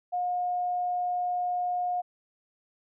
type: tone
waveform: sine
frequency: 717 Hz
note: F5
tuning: 45 cents sharp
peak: -26 dBFS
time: 0.12-2.02 s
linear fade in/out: 20 ms
effects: none